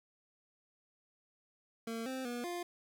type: tone with pitch steps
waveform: 25% pulse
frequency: 227.8 / 261.1 / 241.5 / 350.1 Hz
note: A#3 / C4 / B3 / F4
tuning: -40 / -3 / -39 / +4 cents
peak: -34 dBFS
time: 1.87-2.63 s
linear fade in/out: 5 ms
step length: 190 ms
effects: 10-bit